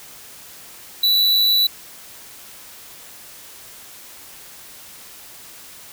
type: tone with amplitude modulation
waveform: square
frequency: 3951 Hz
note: B7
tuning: in tune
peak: -13 dBFS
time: 1.03-1.67 s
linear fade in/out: 5 ms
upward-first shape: sine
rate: 107 Hz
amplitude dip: 25%
effects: white hiss -41 dBFS RMS until 5.92 s